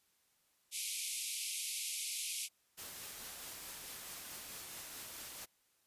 white band-pass noise, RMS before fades -41 dBFS, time 0.71-2.49 s, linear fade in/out 50 ms, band 2200 to 12000 Hz, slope 96 dB/octave
white noise with tremolo, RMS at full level -46 dBFS, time 2.77-5.46 s, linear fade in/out 20 ms, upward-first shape triangle, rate 4.6 Hz, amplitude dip 25%
effects white hiss -75 dBFS RMS until 5.86 s + resampled to 32000 Hz

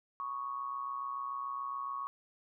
sine tone with amplitude modulation, 1110 Hz, C#6, 2 cents sharp, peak -33 dBFS, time 0.2-2.07 s, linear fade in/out 0 ms, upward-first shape sine, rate 127 Hz, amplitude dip 60%, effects none

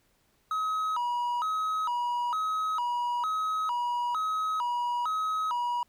triangle tone with vibrato, 1108.7 Hz, C#6, in tune, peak -25 dBFS, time 0.51-5.83 s, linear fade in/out 2 ms, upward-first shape square, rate 1.1 Hz, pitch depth 240 cents each way, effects pink hiss -69 dBFS RMS until 5.88 s

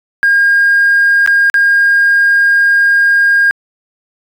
triangle tone with dropouts, 1618 Hz, G#6, 46 cents flat, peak -3 dBFS, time 0.23-3.51 s, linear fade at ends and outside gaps 0 ms, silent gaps 1.262-1.275 / 1.499-1.542 s, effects tanh soft clip ceiling -3 dBFS

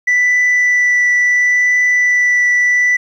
sine tone with vibrato, 1975.5 Hz, B6, in tune, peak -7 dBFS, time 0.07-2.97 s, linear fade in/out 10 ms, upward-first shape triangle, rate 0.72 Hz, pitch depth 9 cents each way, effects tanh soft clip ceiling -8 dBFS + 8-bit

